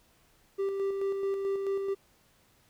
triangle tone with tremolo, 392.6 Hz, G4, 3 cents sharp, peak -25 dBFS, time 0.58-1.95 s, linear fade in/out 20 ms, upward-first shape square, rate 4.6 Hz, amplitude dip 35%, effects pink hiss -65 dBFS RMS until 2.69 s

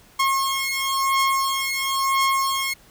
sawtooth beating tone pair, 1081 / 1081.98 Hz, C#6 / C#6, -44 / -42 cents, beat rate 0.98 Hz, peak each -19 / -19 dBFS, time 0.19-2.74 s, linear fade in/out 10 ms, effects pink hiss -52 dBFS RMS until 2.9 s

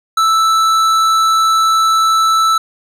sine tone with tanh clipping, 1318.5 Hz, E6, in tune, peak -11 dBFS, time 0.17-2.58 s, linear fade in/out 5 ms, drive 14 dB, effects none

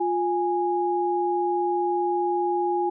sine tone pair together, 352.5 / 827.3 Hz, F4 / G#5, +16 / -7 cents, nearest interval octave + minor third, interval 1477 cents, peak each -24 dBFS, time 0-2.9 s, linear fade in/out 10 ms, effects none

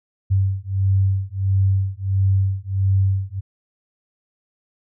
sine beating tone pair, 95.9 / 97.4 Hz, G2 / G2, -37 / -11 cents, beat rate 1.5 Hz, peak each -19 dBFS, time 0.3-3.41 s, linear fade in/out 20 ms, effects none

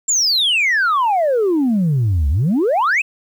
sine exponential two-way sweep, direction down then up, 7459 to 67 to 2694 Hz, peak -11 dBFS, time 0.08-3.02 s, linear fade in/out 10 ms, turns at 2.29 s, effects tanh soft clip ceiling -11 dBFS + 8-bit

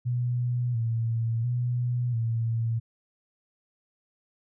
sine tone with vibrato, 118.4 Hz, A#2, 27 cents sharp, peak -24 dBFS, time 0.05-2.8 s, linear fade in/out 20 ms, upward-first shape square, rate 0.72 Hz, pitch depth 57 cents each way, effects none

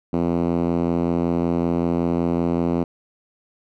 5% pulse tone with band-pass filter, 85.3 Hz, F2, 40 cents flat, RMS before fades -21 dBFS, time 0.13-2.84 s, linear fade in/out 5 ms, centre 230 Hz, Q 1.4, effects none

